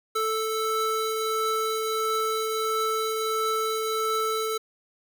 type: tone pair together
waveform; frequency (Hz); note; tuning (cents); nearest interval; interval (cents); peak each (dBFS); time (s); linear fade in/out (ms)
square; 440 / 1318.5; A4 / E6; 0 / 0; octave + perfect fifth; 1900; -28; 0.15-4.58; 10
effects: none